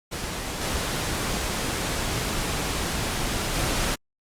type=noise with level steps; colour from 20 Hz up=pink; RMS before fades=-31 / -27 / -25 dBFS; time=0.11-3.96 s; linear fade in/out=20 ms; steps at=0.61 / 3.54 s; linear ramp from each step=5 ms; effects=low-pass 11000 Hz 12 dB/octave + Opus 48 kbps